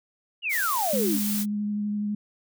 sine exponential sweep, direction down, 2960 to 246.9 Hz, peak -24 dBFS, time 0.42-1.2 s, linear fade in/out 50 ms
blue noise, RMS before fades -30 dBFS, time 0.49-1.46 s, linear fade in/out 50 ms
sine tone with vibrato, 207.7 Hz, G#3, in tune, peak -25 dBFS, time 0.93-2.15 s, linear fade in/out 5 ms, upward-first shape triangle, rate 12 Hz, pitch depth 16 cents each way
effects none

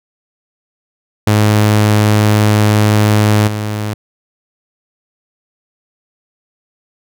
sawtooth tone with level steps, 105.8 Hz, G#2, 33 cents sharp, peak -4 / -13 dBFS, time 1.27-3.94 s, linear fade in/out 5 ms, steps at 3.47 s, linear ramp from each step 10 ms, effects none

